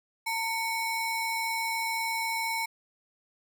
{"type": "ring-modulated tone", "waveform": "square", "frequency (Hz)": 1568, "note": "G6", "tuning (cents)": 0, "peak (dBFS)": -26, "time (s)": [0.26, 2.66], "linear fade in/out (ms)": 10, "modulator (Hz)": 661, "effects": []}